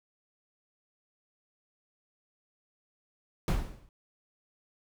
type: noise with exponential decay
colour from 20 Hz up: brown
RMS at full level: -22 dBFS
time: 3.48-3.89 s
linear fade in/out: 1 ms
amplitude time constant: 89 ms
effects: none